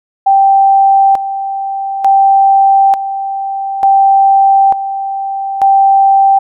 sine tone with tremolo, 783 Hz, G5, 2 cents flat, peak -4 dBFS, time 0.26-6.39 s, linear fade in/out 10 ms, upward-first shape square, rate 0.56 Hz, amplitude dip 70%, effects none

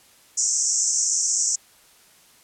white band-pass noise, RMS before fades -22 dBFS, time 0.37-1.56 s, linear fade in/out 10 ms, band 5600 to 7900 Hz, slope 96 dB/octave, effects white hiss -54 dBFS RMS until 2.43 s + low-pass 12000 Hz 12 dB/octave

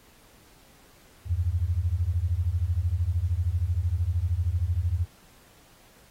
sine beating tone pair, 80.4 / 93.4 Hz, E2 / F#2, -43 / +17 cents, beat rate 13 Hz, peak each -26 dBFS, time 1.25-5.07 s, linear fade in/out 50 ms, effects pink hiss -57 dBFS RMS until 6.1 s + AAC 48 kbps

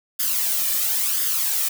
blue noise with flanger, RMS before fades -22 dBFS, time 0.19-1.69 s, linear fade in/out 10 ms, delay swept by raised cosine 0.6 to 1.7 ms, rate 0.97 Hz, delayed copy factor +0.6, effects none

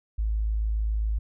sine tone, 53.7 Hz, A1, 41 cents flat, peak -23 dBFS, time 0.18-1.19 s, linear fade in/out 10 ms, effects none

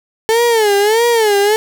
35% pulse tone with vibrato, 436.6 Hz, A4, 13 cents flat, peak -8 dBFS, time 0.29-1.56 s, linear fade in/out 0 ms, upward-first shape sine, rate 1.6 Hz, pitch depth 150 cents each way, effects none

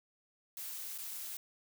blue noise with dropouts, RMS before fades -43 dBFS, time 0.57-1.37 s, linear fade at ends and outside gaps 2 ms, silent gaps 0.979-0.983 s, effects none

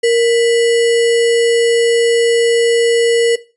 sine tone with sample-and-hold, 466.2 Hz, A#4, in tune, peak -8 dBFS, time 0.03-3.36 s, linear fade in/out 10 ms, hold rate 2450 Hz, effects noise-tail reverb RT60 0.3 s tail -17 dB re dry + resampled to 24000 Hz

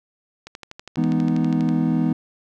click train, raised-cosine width 0.2 ms, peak -19 dBFS, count 16, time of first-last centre 0.47-1.69 s, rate 12.3 Hz
triangle chord, E major seventh, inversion none, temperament equal, 164.81 / 207.7 / 246.9 / 311.1 Hz, E3 / G#3 / B3 / D#4, 0 / 0 / 0 / 0 cents, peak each -20 / -24 / -19 / -23 dBFS, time 0.97-2.13 s, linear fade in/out 5 ms
effects none

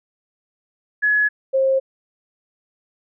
sine tone pair in turn, 1693 / 533.3 Hz, G#6 / C5, +33 / +33 cents, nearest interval octave + minor sixth, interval 2000 cents, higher first, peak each -14 dBFS, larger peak neither, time 1.02-1.29 / 1.53-1.8 s, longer neither, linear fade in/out 20 ms, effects none

